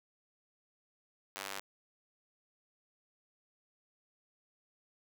square tone with high-pass filter, 49 Hz, G1, in tune, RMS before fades -43 dBFS, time 1.36-1.6 s, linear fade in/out 0 ms, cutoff 930 Hz, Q 0.53, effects none

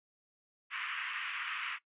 white band-pass noise, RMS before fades -39 dBFS, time 0.7-1.79 s, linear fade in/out 50 ms, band 1100 to 2900 Hz, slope 48 dB/octave, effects noise-tail reverb RT60 0.1 s tail -18 dB re dry + resampled to 8000 Hz

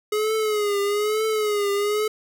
square tone with vibrato, 420 Hz, G#4, 19 cents sharp, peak -21 dBFS, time 0.12-2.08 s, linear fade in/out 5 ms, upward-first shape triangle, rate 1.1 Hz, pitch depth 85 cents each way, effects none

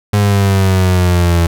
35% pulse exponential sweep, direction down, 103.6 to 83.9 Hz, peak -7 dBFS, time 0.13-1.47 s, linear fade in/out 5 ms, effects none

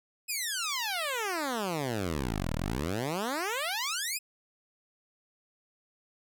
10% pulse exponential two-way sweep, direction down then up, 2600 to 36.36 to 2600 Hz, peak -22 dBFS, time 0.28-4.19 s, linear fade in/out 20 ms, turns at 2.54 s, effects none

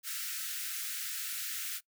white high-pass noise, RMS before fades -38 dBFS, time 0.03-1.81 s, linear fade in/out 50 ms, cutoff 1300 Hz, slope 96 dB/octave, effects noise-tail reverb RT60 0.1 s tail -21 dB re dry

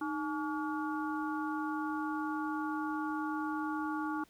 harmonic tone with a mistuned harmonic, 284.6 Hz, C#4, 46 cents sharp, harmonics 1 / 3 / 4 / 5, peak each -35 / -40 / -41 / -42 dBFS, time 0.01-4.24 s, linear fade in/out 5 ms, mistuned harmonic 1, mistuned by +140 cents, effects pink hiss -65 dBFS RMS until 4.29 s

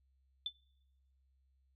sine tone with exponential decay, 3520 Hz, A7, in tune, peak -31 dBFS, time 0.46-0.54 s, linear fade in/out 2 ms, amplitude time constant 16 ms, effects noise-tail reverb RT60 1.0 s tail -26 dB re dry + added 66 Hz sine -70 dBFS peak until 1.75 s

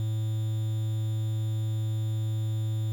triangle tone with quantisation, 109.3 Hz, A2, 11 cents flat, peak -24 dBFS, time 0-2.92 s, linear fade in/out 0 ms, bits 8, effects none

